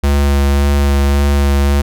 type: tone with vibrato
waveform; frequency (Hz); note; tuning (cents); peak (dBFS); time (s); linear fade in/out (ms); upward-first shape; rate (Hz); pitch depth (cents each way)
square; 70.5; C#2; +30; -10; 0.03-1.82; 10; sine; 1.8; 14
effects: none